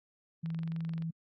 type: tone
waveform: sine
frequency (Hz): 163.8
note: E3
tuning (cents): -11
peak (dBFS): -33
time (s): 0.43-1.11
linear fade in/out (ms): 10
type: click train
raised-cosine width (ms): 0.3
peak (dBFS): -34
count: 14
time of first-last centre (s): 0.46-1.023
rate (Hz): 23.1
effects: AAC 48 kbps